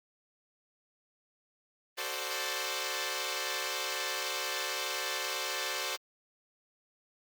5% pulse chord, D dominant seventh, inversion first, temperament equal, 370 / 440 / 523.3 / 587.3 Hz, F#4 / A4 / C5 / D5, 0 / 0 / 0 / 0 cents, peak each -29 / -28 / -25 / -27 dBFS, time 1.97-5.97 s, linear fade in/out 20 ms, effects Opus 32 kbps

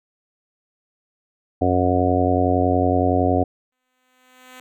harmonic tone, 90.8 Hz, F#2, 32 cents flat, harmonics 1 / 2 / 3 / 4 / 5 / 6 / 7 / 8, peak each -22 / -31 / -21 / -26 / -25 / -26 / -25 / -22 dBFS, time 1.61-3.44 s, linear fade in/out 10 ms
5% pulse tone with exponential growth, 254.5 Hz, C4, 48 cents flat, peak -27 dBFS, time 3.72-4.6 s, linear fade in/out 1 ms, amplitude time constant 190 ms
effects none

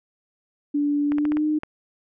sine tone with pitch glide, 290.4 to 305 Hz, D4 to D#4, -19 to -34 cents, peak -19 dBFS, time 0.74-1.59 s, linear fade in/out 10 ms, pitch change +85 cents, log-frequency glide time 1.08-1.45 s
clicks, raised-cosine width 0.5 ms, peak -18 dBFS, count 6, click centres 1.12 / 1.184 / 1.253 / 1.32 / 1.37 / 1.634 s
effects none

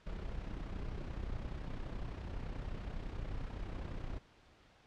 brown noise with amplitude modulation, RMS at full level -39 dBFS, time 0.06-4.19 s, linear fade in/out 10 ms, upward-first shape sine, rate 31.7 Hz, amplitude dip 55%, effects pink hiss -64 dBFS RMS until 4.86 s + low-pass 4000 Hz 12 dB/octave

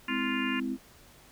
sine chord, Ab augmented, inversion none, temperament equal with one note detuned, 207.7 / 258.6 / 329.6 Hz, Ab3 / C4 / E4, 0 / -20 / 0 cents, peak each -37 / -31 / -37 dBFS, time 0.07-0.78 s, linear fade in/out 50 ms
harmonic tone, 349.2 Hz, F4, in tune, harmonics 3 / 4 / 5 / 6 / 7 / 8, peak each -38 / -41 / -36 / -40 / -38 / -37 dBFS, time 0.08-0.6 s, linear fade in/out 5 ms
effects pink hiss -56 dBFS RMS until 1.31 s

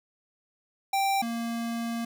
square tone pair in turn, 784 / 232.2 Hz, G5 / A#3, 0 / -7 cents, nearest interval octave + major sixth, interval 2107 cents, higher first, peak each -24 / -30 dBFS, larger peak first, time 0.93-1.22 / 1.22-2.05 s, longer second, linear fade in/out 5 ms, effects none

